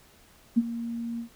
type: tone with ADSR envelope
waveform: sine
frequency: 233.1 Hz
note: A#3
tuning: in tune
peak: -15 dBFS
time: 0.56-1.29 s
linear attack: 20 ms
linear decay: 37 ms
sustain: -15 dB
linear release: 100 ms
effects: pink hiss -57 dBFS RMS until 1.35 s